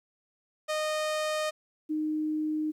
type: tone pair in turn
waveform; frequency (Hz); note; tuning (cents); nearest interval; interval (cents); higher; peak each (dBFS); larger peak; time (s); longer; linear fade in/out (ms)
sawtooth / sine; 616 / 308; D#5 / D#4; -17 / -17; octave; 1200; first; -24 / -27; first; 0.68-1.51 / 1.89-2.72; neither; 20
effects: low-pass 10000 Hz 12 dB/octave + 11-bit